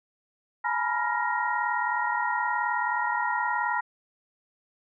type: tone cluster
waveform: sine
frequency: 847 / 951 / 990 / 1394 / 1878 Hz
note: G#5 / A#5 / B5 / F6 / A#6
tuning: +34 / +34 / +4 / -4 / +12 cents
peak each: -31 dBFS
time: 0.64-3.81 s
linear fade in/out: 10 ms
effects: none